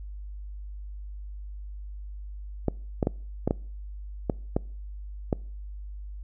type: clicks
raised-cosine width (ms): 2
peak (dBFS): -10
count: 8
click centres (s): 2.683 / 3.028 / 3.071 / 3.476 / 3.509 / 4.298 / 4.565 / 5.328
effects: noise-tail reverb RT60 0.5 s tail -25 dB re dry + added 50 Hz sine -36 dBFS peak until 6.23 s